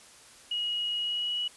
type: tone with pitch glide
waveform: sine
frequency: 2897 to 2926 Hz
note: F#7 to F#7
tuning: -37 to -20 cents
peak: -28 dBFS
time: 0.51-1.48 s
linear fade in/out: 5 ms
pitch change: +17 cents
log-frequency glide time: 0.99-1.36 s
effects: white hiss -53 dBFS RMS until 1.56 s + resampled to 24000 Hz